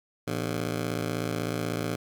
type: ring-modulated tone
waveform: 15% pulse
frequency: 139.2 Hz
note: C#3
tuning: 8 cents sharp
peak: -19 dBFS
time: 0.27-1.96 s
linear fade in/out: 10 ms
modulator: 28.1 Hz
effects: none